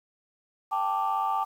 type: chord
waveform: sine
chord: G suspended second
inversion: none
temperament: equal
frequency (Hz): 784 / 880 / 1174.7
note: G5 / A5 / D6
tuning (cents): 0 / 0 / 0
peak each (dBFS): -28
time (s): 0.71-1.45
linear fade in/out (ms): 20
effects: tanh soft clip ceiling -18 dBFS + 9-bit